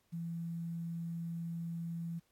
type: tone with quantisation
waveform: sine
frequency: 167.9 Hz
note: E3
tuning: 32 cents sharp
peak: -37 dBFS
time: 0.12-2.2 s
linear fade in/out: 20 ms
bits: 11
effects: pink hiss -75 dBFS RMS until 2.31 s + AAC 64 kbps